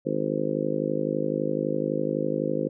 harmonic tone, 51.91 Hz, G#1, in tune, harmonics 3 / 4 / 5 / 6 / 7 / 8 / 9 / 10, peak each -33 / -34 / -32 / -31 / -33 / -35 / -32 / -30 dBFS, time 0.05-2.69 s, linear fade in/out 20 ms, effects none

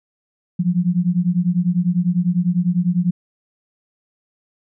sine beating tone pair, 172 / 182 Hz, F3 / F#3, -26 / -28 cents, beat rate 10 Hz, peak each -18 dBFS, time 0.59-3.11 s, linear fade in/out 10 ms, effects none

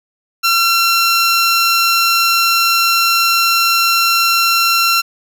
15% pulse tone, 1361 Hz, F6, 45 cents flat, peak -4 dBFS, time 0.43-5.02 s, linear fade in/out 20 ms, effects none

